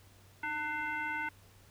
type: tone with frequency modulation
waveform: sine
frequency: 1496 Hz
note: F#6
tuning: 19 cents sharp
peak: -33 dBFS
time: 0.43-1.29 s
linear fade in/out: 5 ms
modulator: 594 Hz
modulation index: 1.3
effects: added 97 Hz sine -60 dBFS peak until 1.7 s + pink hiss -62 dBFS RMS until 1.7 s